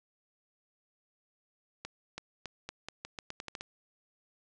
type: accelerating click train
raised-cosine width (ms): 0.2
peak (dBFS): -22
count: 12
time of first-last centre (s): 1.85-3.609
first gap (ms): 330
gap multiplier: 0.84
effects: resampled to 22050 Hz